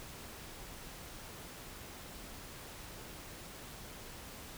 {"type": "silence", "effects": ["pink hiss -49 dBFS RMS until 4.57 s"]}